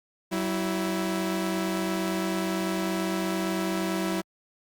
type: tone pair together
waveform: sawtooth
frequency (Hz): 189.1 / 329.3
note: F#3 / E4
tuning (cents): +38 / -2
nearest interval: minor seventh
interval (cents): 960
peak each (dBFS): -25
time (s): 0.31-4.22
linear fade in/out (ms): 20
effects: Opus 48 kbps